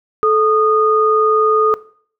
sine tone pair together, 434.9 / 1230.1 Hz, A4 / D#6, -20 / -20 cents, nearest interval octave + tritone, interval 1800 cents, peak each -13 dBFS, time 0.23-1.74 s, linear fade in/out 0 ms, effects noise-tail reverb RT60 0.5 s tail -18 dB re dry

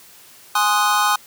square chord, Ab dominant seventh, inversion none, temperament equal, 830.6 / 1046.5 / 1244.5 / 1480 Hz, Ab5 / C6 / Eb6 / Gb6, 0 / 0 / 0 / 0 cents, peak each -21 / -22 / -20 / -24 dBFS, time 0.55-1.16 s, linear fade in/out 5 ms, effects white hiss -46 dBFS RMS until 1.26 s + high-pass 80 Hz 12 dB/octave

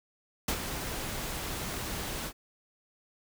pink noise with ADSR envelope, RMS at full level -28 dBFS, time 0.48-2.33 s, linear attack 5 ms, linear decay 70 ms, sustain -8 dB, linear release 67 ms, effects none

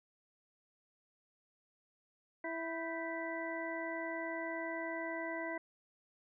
harmonic tone with a mistuned harmonic, 329.6 Hz, E4, in tune, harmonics 1 / 2 / 3 / 5 / 6, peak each -43 / -42 / -46 / -48 / -43 dBFS, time 2.44-5.58 s, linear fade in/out 5 ms, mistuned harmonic 5, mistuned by -100 cents, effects none

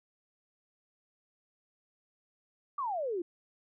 sine exponential sweep, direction down, 1196 to 330 Hz, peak -31 dBFS, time 2.78-3.22 s, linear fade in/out 5 ms, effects none

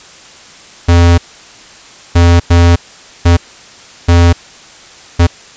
square tone bursts at uneven times, 86 Hz, F2, 26 cents flat, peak -4 dBFS, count 6, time 0.88-1.18 / 2.15-2.4 / 2.5-2.76 / 3.25-3.37 / 4.08-4.33 / 5.19-5.27 s, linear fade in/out 10 ms, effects white hiss -36 dBFS RMS until 5.56 s + resampled to 16000 Hz

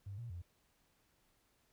triangle tone with pitch steps, 99.2 / 118.2 / 87.1 Hz, G2 / A#2 / F2, +21 / +24 / -4 cents, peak -39 dBFS, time 0.06-0.42 s, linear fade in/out 10 ms, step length 120 ms, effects tanh soft clip ceiling -41 dBFS + pink hiss -75 dBFS RMS until 1.72 s

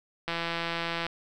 click train, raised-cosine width 0.3 ms, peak -15 dBFS, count 133, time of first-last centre 0.28-1.066 s, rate 168 Hz, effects none

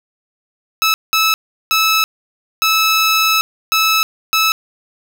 15% pulse tone bursts at uneven times, 1304 Hz, E6, 19 cents flat, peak -5 dBFS, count 6, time 0.82-0.94 / 1.13-1.34 / 1.71-2.04 / 2.62-3.41 / 3.72-4.03 / 4.33-4.52 s, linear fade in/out 0 ms, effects none

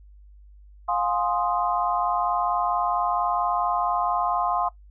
sine chord, F minor seventh, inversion none, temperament equal with one note detuned, 706.2 / 830.6 / 1046.5 / 1244.5 Hz, F5 / Ab5 / C6 / Eb6, +19 / 0 / 0 / 0 cents, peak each -26 / -29 / -26 / -30 dBFS, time 0.88-4.69 s, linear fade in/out 10 ms, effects noise-tail reverb RT60 0.1 s tail -17 dB re dry + added 50 Hz sine -46 dBFS peak until 4.9 s

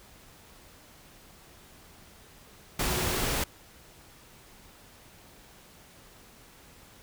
sine tone in noise, 367.2 Hz, F#4, 13 cents flat, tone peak -38 dBFS, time 2.85-3.23 s, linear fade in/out 5 ms, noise pink, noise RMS -29 dBFS, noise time 2.79-3.44 s, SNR -12 dB, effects pink hiss -54 dBFS RMS until 7.02 s

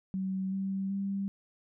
sine tone with pitch steps, 190 / 193.43 / 196.93 Hz, F#3 / G3 / G3, +46 / -23 / +8 cents, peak -30 dBFS, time 0.14-1.28 s, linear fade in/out 0 ms, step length 380 ms, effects none

